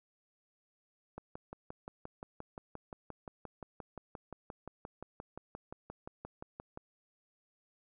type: click train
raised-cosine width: 1 ms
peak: -29 dBFS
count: 33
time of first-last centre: 1.18-6.774 s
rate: 5.72 Hz
effects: none